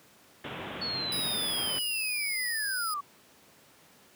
pink low-pass noise, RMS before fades -37 dBFS, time 0.44-1.79 s, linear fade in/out 5 ms, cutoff 3600 Hz, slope 96 dB/octave
sine linear sweep, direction down, 4435 to 1114 Hz, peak -31 dBFS, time 0.81-3.01 s, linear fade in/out 10 ms
15% pulse tone, 4978 Hz, D#8, in tune, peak -26 dBFS, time 1.12-2.94 s, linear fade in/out 2 ms
effects pink hiss -58 dBFS RMS until 4.15 s + high-pass 150 Hz 12 dB/octave

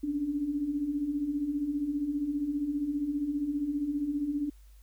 sine beating tone pair, 277.2 / 292.2 Hz, C#4 / D4, 0 / -9 cents, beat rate 15 Hz, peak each -36 / -29 dBFS, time 0.03-4.5 s, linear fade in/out 10 ms, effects added 50 Hz sine -51 dBFS peak until 4.82 s + white hiss -67 dBFS RMS until 4.82 s

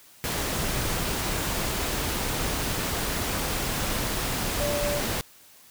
sine tone in noise, 582 Hz, D5, 16 cents flat, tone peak -27 dBFS, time 4.6-5 s, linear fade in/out 0 ms, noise pink, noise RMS -28 dBFS, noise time 0.24-5.21 s, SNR -2 dB, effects white hiss -53 dBFS RMS until 5.7 s

